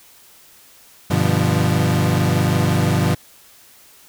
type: chord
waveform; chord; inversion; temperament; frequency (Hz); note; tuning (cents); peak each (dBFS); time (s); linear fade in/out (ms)
35% pulse; G dominant seventh; none; equal with one note detuned; 98 / 123.47 / 149.4 / 174.61; G2 / B2 / D3 / F3; 0 / 0 / +30 / 0; -19; 1.1-3.15; 10
effects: white hiss -48 dBFS RMS until 4.08 s